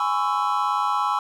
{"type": "chord", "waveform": "triangle", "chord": "C# minor seventh", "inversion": "second", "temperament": "equal with one note detuned", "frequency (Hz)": [830.6, 1011.4, 1108.7, 1318.5], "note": ["G#5", "B5", "C#6", "E6"], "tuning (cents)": [0, 41, 0, 0], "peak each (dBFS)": -24, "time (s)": [0, 1.19], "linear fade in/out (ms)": 2, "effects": []}